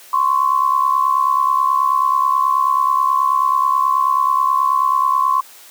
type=tone pair together; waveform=sine; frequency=1040.7 / 1110 Hz; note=C6 / C#6; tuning=-10 / +2 cents; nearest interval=minor second; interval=112 cents; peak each=-15 / -16 dBFS; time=0.13-5.41 s; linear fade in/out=5 ms; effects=white hiss -42 dBFS RMS until 5.7 s + high-pass 400 Hz 12 dB/octave